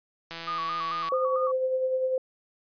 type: click train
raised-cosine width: 0.2 ms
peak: -20 dBFS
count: 130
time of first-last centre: 0.31-1.087 s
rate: 166 Hz
type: tone with vibrato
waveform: sine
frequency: 1174.7 Hz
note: D6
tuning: in tune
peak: -28 dBFS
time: 0.47-1.52 s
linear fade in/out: 10 ms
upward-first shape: square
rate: 4.5 Hz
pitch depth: 69 cents each way
type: tone with tremolo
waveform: sine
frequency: 518 Hz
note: C5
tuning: 17 cents flat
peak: -22 dBFS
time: 1.12-2.18 s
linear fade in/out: 2 ms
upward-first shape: sine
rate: 10 Hz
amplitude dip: 40%
effects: resampled to 11025 Hz